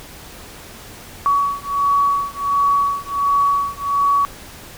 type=beating tone pair; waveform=sine; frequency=1128 / 1129.4 Hz; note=C#6 / C#6; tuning=+30 / +32 cents; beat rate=1.4 Hz; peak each=-18 dBFS; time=1.26-4.25 s; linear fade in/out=0 ms; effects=pink hiss -38 dBFS RMS until 4.77 s